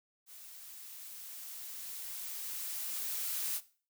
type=noise with level ramp; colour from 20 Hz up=blue; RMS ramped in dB=-52 to -35 dBFS; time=0.26-3.61 s; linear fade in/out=50 ms; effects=noise-tail reverb RT60 0.4 s tail -17 dB re dry